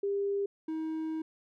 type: tone pair in turn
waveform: sine / triangle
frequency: 400 / 317.5 Hz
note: G4 / D#4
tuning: +35 / +35 cents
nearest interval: major third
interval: 400 cents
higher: first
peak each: -28 / -30 dBFS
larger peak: first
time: 0.03-0.46 / 0.68-1.22 s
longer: second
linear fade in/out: 5 ms
effects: none